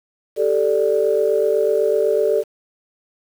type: chord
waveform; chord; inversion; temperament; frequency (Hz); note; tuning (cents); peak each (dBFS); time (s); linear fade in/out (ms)
sine; G suspended second; none; equal; 392 / 440 / 587.3; G4 / A4 / D5; 0 / 0 / 0; -20 / -17 / -19; 0.36-2.44; 50
effects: tanh soft clip ceiling -5 dBFS + 7-bit